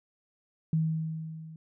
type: tone with level ramp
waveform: sine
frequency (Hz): 159.6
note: D#3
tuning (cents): +44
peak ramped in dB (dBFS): -22 to -43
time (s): 0.73-1.56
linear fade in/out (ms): 2
effects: none